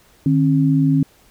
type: tone pair together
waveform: sine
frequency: 152.71 / 270.3 Hz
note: D#3 / C#4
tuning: -32 / -44 cents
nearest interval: minor seventh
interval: 988 cents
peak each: -15 dBFS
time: 0.26-1.03 s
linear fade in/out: 2 ms
effects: pink hiss -53 dBFS RMS until 1.3 s